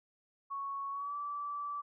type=tone with pitch glide; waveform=sine; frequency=1108.7 to 1159.1 Hz; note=C#6 to D6; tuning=0 to -23 cents; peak=-36 dBFS; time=0.5-1.82 s; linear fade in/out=20 ms; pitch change=+77 cents; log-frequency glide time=0.91-1.15 s; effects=none